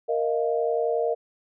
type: chord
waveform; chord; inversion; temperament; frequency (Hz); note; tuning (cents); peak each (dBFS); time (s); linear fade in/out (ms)
sine; Bb suspended fourth; none; equal with one note detuned; 466.2 / 622.3 / 693.2; Bb4 / Eb5 / F5; 0 / 0 / -13; -24 / -27 / -29; 0.08-1.15; 20
effects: none